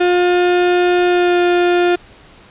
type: tone with pitch glide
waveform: 35% pulse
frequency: 355.9 to 352.6 Hz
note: F4 to F4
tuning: +33 to +17 cents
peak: -9 dBFS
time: 0-1.96 s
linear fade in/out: 10 ms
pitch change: -16 cents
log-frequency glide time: 1.06-1.4 s
effects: pink hiss -43 dBFS RMS until 2.5 s + resampled to 8000 Hz